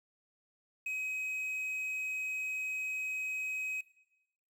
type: tone with quantisation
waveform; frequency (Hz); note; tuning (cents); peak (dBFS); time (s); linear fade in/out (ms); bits
triangle; 2533; D#7; +30; -32; 0.86-3.81; 5; 10
effects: noise-tail reverb RT60 1.0 s tail -19 dB re dry